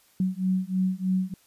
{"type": "beating tone pair", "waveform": "sine", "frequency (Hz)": [185, 188.2], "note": ["F#3", "F#3"], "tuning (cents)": [0, 30], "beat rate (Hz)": 3.2, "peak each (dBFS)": -26, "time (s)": [0.2, 1.34], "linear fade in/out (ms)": 2, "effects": ["white hiss -61 dBFS RMS until 1.46 s", "resampled to 32000 Hz"]}